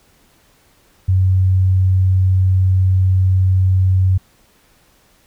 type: tone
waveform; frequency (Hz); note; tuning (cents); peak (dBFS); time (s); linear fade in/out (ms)
sine; 93.6; F#2; +20; -10; 1.08-4.18; 10
effects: pink hiss -54 dBFS RMS until 5.26 s